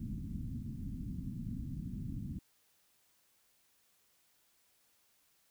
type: low-pass noise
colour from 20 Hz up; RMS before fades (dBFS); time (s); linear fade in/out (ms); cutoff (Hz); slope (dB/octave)
white; -41; 0-2.39; 5; 250; 48
effects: white hiss -72 dBFS RMS until 5.5 s